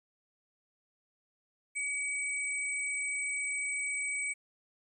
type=tone pair together; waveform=sine; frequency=2269 / 8086 Hz; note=C#7 / B8; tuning=+40 / +40 cents; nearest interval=octave + minor seventh; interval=2200 cents; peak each=-33 / -37 dBFS; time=1.75-4.34 s; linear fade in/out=20 ms; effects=11-bit